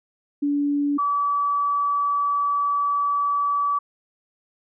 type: tone pair in turn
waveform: sine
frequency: 287.6 / 1148.3 Hz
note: D4 / D6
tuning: -36 / -39 cents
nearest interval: 2 octaves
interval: 2397 cents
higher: second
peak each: -19 dBFS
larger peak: neither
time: 0.42-0.98 / 0.98-3.79 s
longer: second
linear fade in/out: 10 ms
effects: none